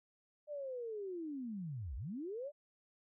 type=linear two-way sweep; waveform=sine; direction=down then up; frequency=606 to 53 to 606 Hz; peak=-40 dBFS; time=0.47-2.52 s; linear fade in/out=50 ms; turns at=1.96 s; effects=none